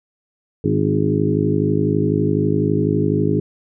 harmonic tone with a mistuned harmonic, 52 Hz, G#1, 3 cents sharp, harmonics 2 / 3 / 4 / 5 / 6 / 7 / 8, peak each -23 / -20 / -25 / -24 / -22 / -25 / -22 dBFS, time 0.64-3.4 s, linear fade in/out 5 ms, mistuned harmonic 5, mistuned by +35 cents, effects none

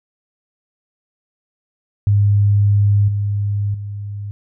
sine tone with level steps, 102 Hz, G#2, 31 cents flat, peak -10 / -16 / -24 dBFS, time 2.07-4.31 s, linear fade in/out 0 ms, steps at 3.08 / 3.74 s, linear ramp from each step 5 ms, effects none

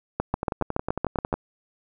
two click trains, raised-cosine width 1 ms, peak -13 / -9 dBFS, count 12 / 9, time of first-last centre 0.34-1.34 / 0.2-1.328 s, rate 11 / 7.09 Hz, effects none

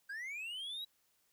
triangle linear sweep, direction up, 1555 to 3909 Hz, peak -39 dBFS, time 0.09-0.85 s, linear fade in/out 10 ms, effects white hiss -75 dBFS RMS until 1.32 s

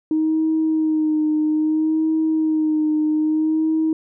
sine tone with vibrato, 312 Hz, D#4, 5 cents sharp, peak -15 dBFS, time 0.11-3.93 s, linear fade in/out 2 ms, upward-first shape sine, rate 0.61 Hz, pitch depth 30 cents each way, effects tanh soft clip ceiling -11 dBFS

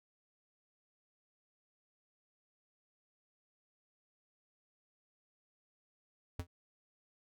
square tone with exponential decay, 87.31 Hz, F2, in tune, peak -34 dBFS, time 6.39-6.47 s, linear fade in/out 5 ms, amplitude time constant 17 ms, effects none

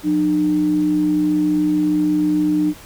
sine tone pair together, 180 / 302.7 Hz, F#3 / D#4, -47 / -48 cents, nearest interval major sixth, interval 899 cents, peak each -23 / -14 dBFS, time 0.03-2.74 s, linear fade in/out 50 ms, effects tanh soft clip ceiling -7 dBFS + pink hiss -41 dBFS RMS until 2.85 s

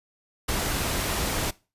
pink noise, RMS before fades -27 dBFS, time 0.48-1.51 s, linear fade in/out 10 ms, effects noise-tail reverb RT60 0.3 s tail -21 dB re dry + resampled to 32000 Hz

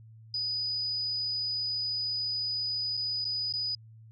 sine tone with dropouts, 4967 Hz, D#8, 4 cents flat, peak -29 dBFS, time 0.34-3.75 s, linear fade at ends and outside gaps 2 ms, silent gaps 2.97-2.974 / 3.244-3.251 / 3.526-3.537 s, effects added 111 Hz sine -49 dBFS peak until 4.11 s

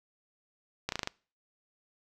slowing click train, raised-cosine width 0.2 ms, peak -14 dBFS, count 6, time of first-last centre 0.89-1.074 s, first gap 32 ms, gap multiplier 1.07, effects noise-tail reverb RT60 0.4 s tail -25 dB re dry

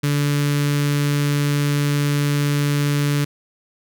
sawtooth tone with notch filter, 144.6 Hz, D3, 27 cents flat, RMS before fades -19 dBFS, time 0.03-3.25 s, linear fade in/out 10 ms, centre 730 Hz, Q 0.78, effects none

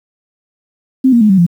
sine tone with pitch steps, 261.6 / 235.8 / 212.5 / 191.5 / 172.59 Hz, C4 / A#3 / G#3 / G3 / F3, 0 / +20 / +40 / -40 / -20 cents, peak -5 dBFS, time 1.04-1.465 s, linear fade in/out 10 ms, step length 85 ms, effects 7-bit

